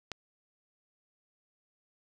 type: click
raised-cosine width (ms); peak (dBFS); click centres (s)
0.2; -19; 0.117
effects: none